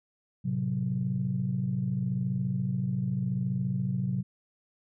sine chord, F# diminished, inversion first, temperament equal, 110 / 130.81 / 185 Hz, A2 / C3 / F#3, 0 / 0 / 0 cents, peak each -35 / -29 / -30 dBFS, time 0.44-4.23 s, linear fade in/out 20 ms, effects tanh soft clip ceiling -18 dBFS

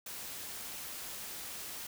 white noise with amplitude modulation, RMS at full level -42 dBFS, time 0.06-1.87 s, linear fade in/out 5 ms, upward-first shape sine, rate 227 Hz, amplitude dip 30%, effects none

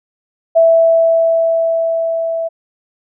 sine tone with level ramp, 659.3 Hz, E5, in tune, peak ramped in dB -5 to -16 dBFS, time 0.55-2.49 s, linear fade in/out 20 ms, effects none

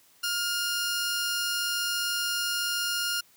15% pulse tone pair together, 1412 / 5209 Hz, F6 / E8, +19 / -21 cents, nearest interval octave + major seventh, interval 2260 cents, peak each -21 / -29 dBFS, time 0.23-3.21 s, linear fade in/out 10 ms, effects white hiss -60 dBFS RMS until 3.36 s + high-pass 80 Hz 12 dB/octave

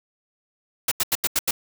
white noise bursts, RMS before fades -21 dBFS, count 6, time 0.88-1.51 s, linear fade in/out 5 ms, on 35 ms, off 84 ms, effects none

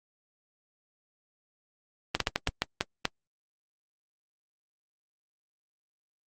slowing click train, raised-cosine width 0.2 ms, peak -7 dBFS, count 8, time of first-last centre 2.15-3.054 s, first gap 53 ms, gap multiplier 1.29, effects Opus 24 kbps

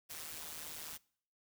white noise with amplitude modulation, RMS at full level -43 dBFS, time 0.09-0.98 s, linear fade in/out 20 ms, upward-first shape sine, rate 156 Hz, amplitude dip 75%, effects noise-tail reverb RT60 0.6 s tail -24 dB re dry

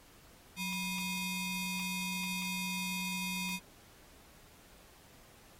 sawtooth ring-modulated tone, 1157 Hz, D6, 26 cents flat, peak -28 dBFS, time 0.56-3.6 s, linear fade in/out 50 ms, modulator 1340 Hz, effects pink hiss -60 dBFS RMS until 5.59 s + AAC 48 kbps

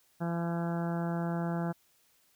harmonic tone with a mistuned harmonic, 169.7 Hz, F3, 49 cents flat, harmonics 1 / 2 / 3 / 4 / 5 / 6 / 7 / 8 / 9 / 10, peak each -31 / -39 / -43 / -40 / -43 / -49 / -51 / -47 / -49 / -53 dBFS, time 0.2-1.73 s, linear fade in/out 20 ms, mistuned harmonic 10, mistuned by -37 cents, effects white hiss -68 dBFS RMS until 2.35 s

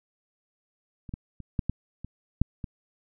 clicks, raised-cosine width 5 ms, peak -28 / -20 / -28 / -13 / -14 / -25 / -8 / -21 dBFS, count 8, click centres 1.092 / 1.139 / 1.403 / 1.592 / 1.696 / 2.046 / 2.416 / 2.642 s, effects none

